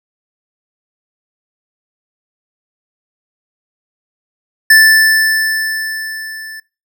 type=tone with level ramp; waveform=square; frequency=1760 Hz; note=A6; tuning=in tune; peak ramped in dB=-3 to -28 dBFS; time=4.7-6.6 s; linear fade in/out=5 ms; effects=noise-tail reverb RT60 0.3 s tail -24 dB re dry